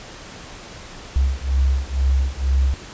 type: beating tone pair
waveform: sine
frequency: 65.8 / 67.9 Hz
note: C2 / C#2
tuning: +10 / -35 cents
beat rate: 2.1 Hz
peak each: -19 dBFS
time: 1.16-2.74 s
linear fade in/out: 0 ms
effects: pink hiss -38 dBFS RMS until 2.93 s + resampled to 16000 Hz